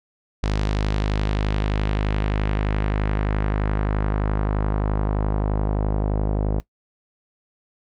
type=tone with low-pass filter sweep; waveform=sawtooth; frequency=51.6 Hz; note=G#1; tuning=10 cents flat; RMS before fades=-22 dBFS; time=0.43-6.6 s; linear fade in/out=0 ms; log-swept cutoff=5200 to 630 Hz; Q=1.2; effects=noise-tail reverb RT60 0.1 s tail -20 dB re dry